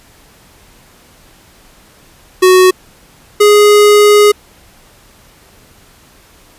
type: tone pair in turn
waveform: square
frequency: 370 / 415.3 Hz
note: F#4 / G#4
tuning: 0 / 0 cents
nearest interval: major second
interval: 200 cents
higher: second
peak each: -4 dBFS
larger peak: neither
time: 2.42-2.71 / 3.4-4.32 s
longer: second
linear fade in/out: 10 ms
effects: pink hiss -44 dBFS RMS until 6.58 s + resampled to 32000 Hz